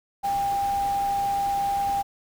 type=tone in noise; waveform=sine; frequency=798 Hz; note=G5; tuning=31 cents sharp; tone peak=-22 dBFS; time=0.23-2.03 s; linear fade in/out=20 ms; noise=pink; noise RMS=-39 dBFS; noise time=0.23-2.03 s; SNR=+14 dB; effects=none